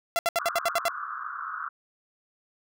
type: tone bursts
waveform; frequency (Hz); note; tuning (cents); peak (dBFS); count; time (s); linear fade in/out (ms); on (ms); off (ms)
sawtooth; 680; F5; -46; -18; 8; 0.16-0.882; 0; 29; 70
type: band-pass noise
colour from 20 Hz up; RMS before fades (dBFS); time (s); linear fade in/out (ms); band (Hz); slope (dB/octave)
pink; -35; 0.39-1.69; 10; 1100 to 1500; 96
effects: none